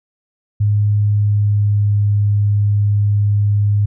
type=tone with pitch glide; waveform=sine; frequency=103.83 to 102.87 Hz; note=G#2 to G#2; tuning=0 to -16 cents; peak=-11 dBFS; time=0.6-3.86 s; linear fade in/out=10 ms; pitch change=-16 cents; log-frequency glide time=0.98-1.98 s; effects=none